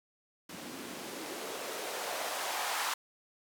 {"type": "noise with band-pass filter sweep", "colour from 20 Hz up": "blue", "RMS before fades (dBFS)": -38, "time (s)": [0.49, 2.94], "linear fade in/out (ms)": 5, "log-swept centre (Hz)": [210, 1000], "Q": 1.8, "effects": []}